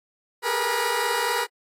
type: tone cluster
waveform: 15% pulse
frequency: 400.1 / 415.9 / 459.3 / 484 / 968 Hz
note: G4 / G#4 / A#4 / B4 / B5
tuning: +35 / +2 / -26 / -35 / -35 cents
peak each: -28 / -25 / -22 / -21 / -24 dBFS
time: 0.42-1.47 s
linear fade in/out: 50 ms
effects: AAC 48 kbps